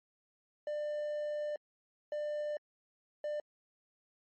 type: tone bursts at uneven times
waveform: triangle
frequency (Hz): 596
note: D5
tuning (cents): +25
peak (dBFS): -32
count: 3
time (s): 0.67-1.56 / 2.12-2.57 / 3.24-3.4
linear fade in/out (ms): 2
effects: MP3 32 kbps